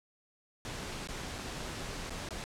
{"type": "noise with dropouts", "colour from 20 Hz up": "pink", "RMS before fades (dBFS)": -40, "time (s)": [0.65, 2.44], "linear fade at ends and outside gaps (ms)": 0, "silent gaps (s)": [[1.073, 1.087], [1.382, 1.386], [2.096, 2.105], [2.288, 2.307]], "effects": ["low-pass 8000 Hz 12 dB/octave"]}